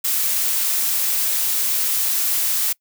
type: noise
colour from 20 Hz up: blue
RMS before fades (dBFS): -20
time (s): 0.04-2.73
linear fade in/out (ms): 10
effects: noise-tail reverb RT60 0.1 s tail -24 dB re dry